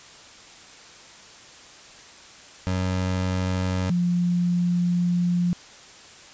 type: tone pair in turn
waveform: 25% pulse / sine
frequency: 92.5 / 175.73 Hz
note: F#2 / F3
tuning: 0 / +11 cents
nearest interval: major seventh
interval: 1111 cents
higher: second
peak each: -19 dBFS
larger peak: neither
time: 2.67-3.9 / 3.9-5.53 s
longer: second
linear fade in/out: 0 ms
effects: white hiss -46 dBFS RMS until 6.33 s + resampled to 16000 Hz